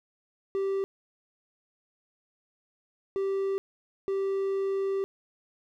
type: tone bursts at uneven times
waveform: triangle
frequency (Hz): 390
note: G4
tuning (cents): -9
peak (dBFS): -24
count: 3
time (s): 0.55-0.84 / 3.16-3.58 / 4.08-5.04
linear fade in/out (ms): 0
effects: none